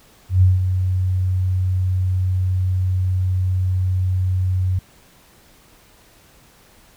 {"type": "tone with ADSR envelope", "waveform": "sine", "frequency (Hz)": 92.5, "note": "F#2", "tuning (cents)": 0, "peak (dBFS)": -8, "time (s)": [0.29, 4.79], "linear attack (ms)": 130, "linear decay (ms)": 170, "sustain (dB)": -8, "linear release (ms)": 5, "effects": ["pink hiss -51 dBFS RMS until 6.96 s"]}